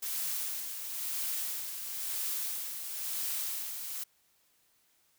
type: noise with tremolo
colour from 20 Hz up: blue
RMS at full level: -34 dBFS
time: 0.02-4.04 s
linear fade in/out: 10 ms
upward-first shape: sine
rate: 0.99 Hz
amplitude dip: 50%
effects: white hiss -70 dBFS RMS until 5.18 s